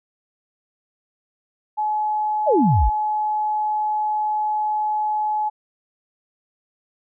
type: tone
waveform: sine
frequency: 851 Hz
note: G#5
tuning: 42 cents sharp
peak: -19 dBFS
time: 1.77-5.5 s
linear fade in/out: 20 ms
type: exponential sweep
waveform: sine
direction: down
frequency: 692 to 44.24 Hz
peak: -14 dBFS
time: 2.46-2.9 s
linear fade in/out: 20 ms
effects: none